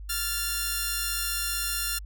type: tone pair together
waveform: 5% pulse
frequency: 1391 / 1752.6 Hz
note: F6 / A6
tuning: -7 / -7 cents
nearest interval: major third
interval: 400 cents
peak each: -17 / -22 dBFS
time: 0.09-1.99 s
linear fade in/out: 10 ms
effects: added 50 Hz sine -37 dBFS peak until 2.05 s